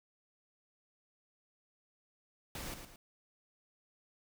pink noise with echo, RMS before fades -43 dBFS, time 2.55-2.74 s, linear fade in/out 2 ms, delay 110 ms, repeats 2, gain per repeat -7 dB, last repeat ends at 2.96 s, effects none

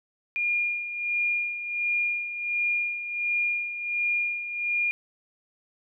sine tone with tremolo, 2418 Hz, D7, 50 cents sharp, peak -22 dBFS, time 0.36-4.91 s, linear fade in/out 0 ms, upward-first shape sine, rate 1.4 Hz, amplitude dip 65%, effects none

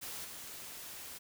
white noise with level steps, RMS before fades -43 / -47 dBFS, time 0.01-1.19 s, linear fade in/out 20 ms, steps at 0.24 s, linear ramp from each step 10 ms, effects none

